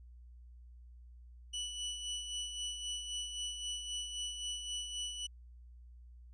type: tone with tremolo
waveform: sawtooth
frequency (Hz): 2960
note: F#7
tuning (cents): 0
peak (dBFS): -33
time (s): 1.53-5.27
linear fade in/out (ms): 10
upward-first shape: sine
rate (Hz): 3.8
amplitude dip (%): 50
effects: added 60 Hz sine -52 dBFS peak until 6.33 s + resampled to 22050 Hz